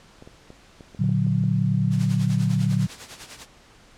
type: clicks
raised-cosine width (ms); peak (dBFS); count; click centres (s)
2; -29; 9; 0.224 / 0.275 / 0.504 / 0.808 / 0.948 / 1.041 / 1.093 / 1.267 / 1.438
type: chord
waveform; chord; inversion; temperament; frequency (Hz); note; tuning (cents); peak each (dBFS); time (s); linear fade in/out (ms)
sine; Bb augmented; none; equal; 116.54 / 146.83 / 185; Bb2 / D3 / F#3; 0 / 0 / 0; -23; 0.99-2.87; 10
type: noise with tremolo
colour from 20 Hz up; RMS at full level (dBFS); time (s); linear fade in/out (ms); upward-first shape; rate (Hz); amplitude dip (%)
white; -36; 1.9-3.47; 50; sine; 10; 70
effects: pink hiss -52 dBFS RMS until 3.97 s + low-pass 7000 Hz 12 dB/octave